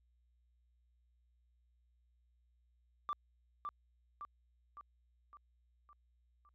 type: tone with echo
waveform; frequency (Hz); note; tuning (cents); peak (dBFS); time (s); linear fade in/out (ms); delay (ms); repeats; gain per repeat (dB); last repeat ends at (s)
sine; 1174.7; D6; 0; -33; 3.09-3.13; 0; 560; 6; -5; 6.49
effects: tanh soft clip ceiling -33 dBFS + added 60 Hz sine -70 dBFS peak until 6.54 s